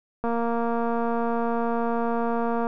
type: click train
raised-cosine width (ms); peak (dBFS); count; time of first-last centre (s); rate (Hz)
1; -14; 567; 0.24-2.669; 233
effects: none